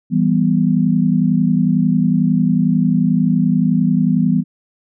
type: chord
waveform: sine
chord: E minor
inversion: none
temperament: equal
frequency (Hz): 164.81 / 196 / 246.9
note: E3 / G3 / B3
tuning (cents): 0 / 0 / 0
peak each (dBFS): -16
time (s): 0.1-4.44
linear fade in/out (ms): 50
effects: none